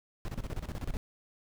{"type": "noise with tremolo", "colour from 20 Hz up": "brown", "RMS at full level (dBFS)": -34, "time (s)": [0.25, 0.97], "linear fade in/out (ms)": 0, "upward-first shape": "square", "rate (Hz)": 16, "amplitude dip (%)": 80, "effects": []}